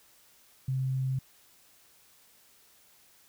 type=tone; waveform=sine; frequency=131.6 Hz; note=C3; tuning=10 cents sharp; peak=-27 dBFS; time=0.68-1.19 s; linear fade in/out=5 ms; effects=white hiss -61 dBFS RMS until 3.28 s